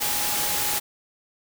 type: tone in noise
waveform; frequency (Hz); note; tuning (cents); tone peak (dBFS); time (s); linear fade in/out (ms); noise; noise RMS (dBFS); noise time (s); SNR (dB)
sine; 830.6; G#5; 0; -35; 0-0.8; 20; white; -25; 0-0.8; -13
effects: none